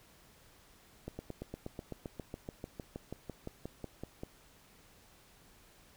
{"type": "slowing click train", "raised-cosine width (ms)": 2, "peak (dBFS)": -27, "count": 22, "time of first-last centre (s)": [1.08, 4.234], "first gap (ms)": 110, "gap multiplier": 1.03, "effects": ["pink hiss -62 dBFS RMS until 5.96 s"]}